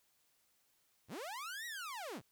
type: linear two-way sweep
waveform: sawtooth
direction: up then down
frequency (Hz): 69 to 1947 to 69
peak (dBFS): -39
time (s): 1.08-2.22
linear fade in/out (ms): 50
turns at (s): 1.66
effects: white hiss -75 dBFS RMS until 2.31 s